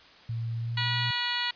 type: tone with pitch glide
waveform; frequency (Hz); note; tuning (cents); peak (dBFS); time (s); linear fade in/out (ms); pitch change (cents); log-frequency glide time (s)
sine; 115 to 120.09; A#2 to B2; -23 to -48; -29; 0.29-1.11; 5; +75; 0.55-0.97
type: harmonic tone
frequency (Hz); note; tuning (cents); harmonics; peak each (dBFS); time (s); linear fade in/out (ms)
484.1; B4; -35; 2 / 3 / 4 / 5 / 6 / 7 / 8 / 9; -36 / -37 / -33 / -38 / -34 / -37 / -37 / -34; 0.77-1.51; 5
effects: white hiss -53 dBFS RMS until 1.55 s + resampled to 11025 Hz